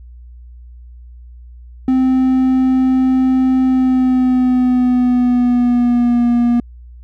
triangle tone with pitch glide, 259.3 to 239.2 Hz, C4 to A#3, -15 to +45 cents, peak -8 dBFS, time 1.88-6.6 s, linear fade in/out 2 ms, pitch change -140 cents, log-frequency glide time 3.64-6.27 s, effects added 60 Hz sine -34 dBFS peak until 7.03 s

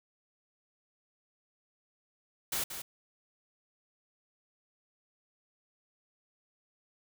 white noise with echo, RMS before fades -33 dBFS, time 2.52-2.64 s, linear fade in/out 5 ms, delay 180 ms, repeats 1, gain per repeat -8 dB, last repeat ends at 2.82 s, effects none

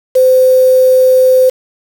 sine tone with quantisation, 514 Hz, C5, 31 cents flat, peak -4 dBFS, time 0.15-1.5 s, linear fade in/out 10 ms, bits 4, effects none

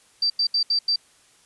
sine tone bursts at uneven times, 4671 Hz, D8, 10 cents flat, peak -18 dBFS, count 5, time 0.22-0.3 / 0.39-0.47 / 0.54-0.63 / 0.7-0.79 / 0.88-0.96 s, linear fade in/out 5 ms, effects white hiss -57 dBFS RMS until 1.45 s + resampled to 24000 Hz

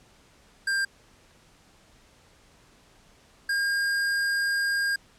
square tone pair in turn, 1593 / 1614.3 Hz, G6 / G#6, +27 / -50 cents, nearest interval unison, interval 23 cents, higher second, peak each -24 dBFS, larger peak neither, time 0.67-0.85 / 3.49-4.96 s, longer second, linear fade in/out 5 ms, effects pink hiss -58 dBFS RMS until 5.18 s + low-pass 9000 Hz 12 dB/octave

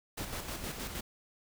pink noise with tremolo, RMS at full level -38 dBFS, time 0.17-1.01 s, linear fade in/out 10 ms, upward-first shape square, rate 6.4 Hz, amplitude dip 45%, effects none

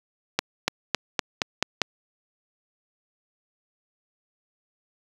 accelerating click train, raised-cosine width 0.2 ms, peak -3 dBFS, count 7, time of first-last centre 0.39-1.817 s, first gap 290 ms, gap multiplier 0.92, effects high-pass 100 Hz 12 dB/octave + 7-bit

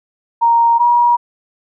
sine tone pair in turn, 932.3 / 956.9 Hz, A#5 / A#5, 0 / +45 cents, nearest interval unison, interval 45 cents, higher second, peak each -8 dBFS, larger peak neither, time 0.41-0.79 / 0.79-1.17 s, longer neither, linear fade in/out 20 ms, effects none

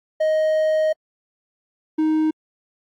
triangle tone pair in turn, 625 / 312.5 Hz, D#5 / D#4, +8 / +8 cents, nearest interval octave, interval 1200 cents, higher first, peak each -14 dBFS, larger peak neither, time 0.2-0.93 / 1.98-2.31 s, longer first, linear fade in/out 10 ms, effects AAC 64 kbps

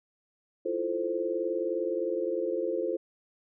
sine chord, F major seventh, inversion third, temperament equal, 329.6 / 349.2 / 440 / 523.3 Hz, E4 / F4 / A4 / C5, 0 / 0 / 0 / 0 cents, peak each -37 / -32 / -33 / -32 dBFS, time 0.65-2.97 s, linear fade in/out 10 ms, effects none

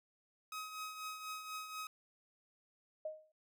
sawtooth tone with tremolo, 1267 Hz, D#6, 31 cents sharp, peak -37 dBFS, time 0.52-1.87 s, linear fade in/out 2 ms, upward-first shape triangle, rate 4.1 Hz, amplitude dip 60%
sine tone with exponential decay, 622.3 Hz, D#5, in tune, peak -36 dBFS, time 3.05-3.32 s, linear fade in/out 5 ms, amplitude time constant 58 ms
effects none

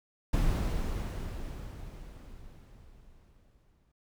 brown noise with exponential decay, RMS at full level -26 dBFS, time 0.33-3.92 s, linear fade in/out 5 ms, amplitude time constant 780 ms, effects none

